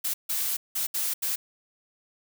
blue noise bursts at uneven times, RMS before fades -28 dBFS, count 5, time 0.04-0.14 / 0.29-0.57 / 0.75-0.87 / 0.94-1.14 / 1.22-1.36 s, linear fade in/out 10 ms, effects none

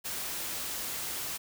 white noise, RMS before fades -36 dBFS, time 0.04-1.38 s, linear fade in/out 20 ms, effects none

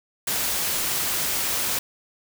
white noise, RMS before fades -25 dBFS, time 0.27-1.79 s, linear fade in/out 5 ms, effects none

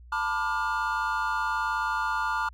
triangle chord, B half-diminished seventh, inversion third, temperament just, 889 / 987.8 / 1185.3 / 1422.4 Hz, A5 / B5 / D6 / F6, +18 / 0 / +16 / +31 cents, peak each -29 / -31 / -30 / -28 dBFS, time 0.12-2.49 s, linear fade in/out 5 ms, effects added 60 Hz sine -46 dBFS peak until 2.53 s

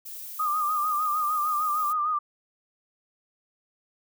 violet noise, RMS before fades -39 dBFS, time 0.05-1.93 s, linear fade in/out 10 ms
sine tone with vibrato, 1217 Hz, D#6, 39 cents flat, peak -23 dBFS, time 0.39-2.19 s, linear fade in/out 10 ms, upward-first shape sine, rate 6.6 Hz, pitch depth 58 cents each way
effects none

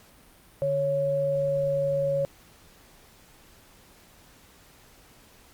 sine tone pair together, 146.84 / 554.4 Hz, D3 / C#5, 0 / 0 cents, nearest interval octave + major seventh, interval 2300 cents, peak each -32 / -23 dBFS, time 0.62-2.25 s, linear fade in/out 0 ms, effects pink hiss -55 dBFS RMS until 5.53 s + Opus 48 kbps

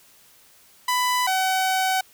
sawtooth tone pair in turn, 996 / 755.6 Hz, B5 / F#5, +14 / +36 cents, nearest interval perfect fourth, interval 478 cents, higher first, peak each -16 dBFS, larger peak neither, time 0.88-1.27 / 1.27-2.01 s, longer second, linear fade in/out 5 ms, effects white hiss -54 dBFS RMS until 2.13 s

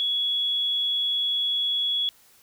sine tone, 3365 Hz, G#7, 22 cents sharp, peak -22 dBFS, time 0-2.09 s, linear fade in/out 0 ms, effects white hiss -57 dBFS RMS until 2.42 s

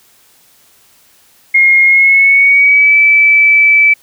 sine tone with pitch glide, 2143 to 2310 Hz, C7 to D7, +41 to -29 cents, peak -4 dBFS, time 1.54-3.94 s, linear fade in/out 10 ms, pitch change +130 cents, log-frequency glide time 1.84-2.97 s, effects white hiss -48 dBFS RMS until 4.02 s

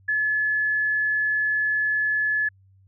sine tone, 1715 Hz, A6, 45 cents flat, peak -20 dBFS, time 0.08-2.49 s, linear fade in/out 10 ms, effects added 96 Hz sine -53 dBFS peak until 2.87 s

